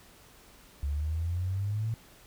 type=exponential sweep; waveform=sine; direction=up; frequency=69.3 to 114.6 Hz; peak=-28 dBFS; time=0.83-1.94 s; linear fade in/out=0 ms; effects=pink hiss -56 dBFS RMS until 2.26 s